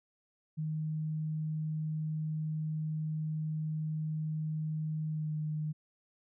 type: tone with pitch glide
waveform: sine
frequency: 155.56 to 153.42 Hz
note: D#3 to D#3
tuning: 0 to -24 cents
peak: -32 dBFS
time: 0.57-5.73 s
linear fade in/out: 20 ms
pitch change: -24 cents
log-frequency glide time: 5.1-5.31 s
effects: none